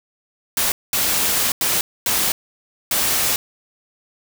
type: noise bursts at uneven times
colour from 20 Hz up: white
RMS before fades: -19 dBFS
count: 5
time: 0.57-0.72 / 0.93-1.52 / 1.61-1.81 / 2.06-2.32 / 2.91-3.36 s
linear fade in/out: 2 ms
effects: none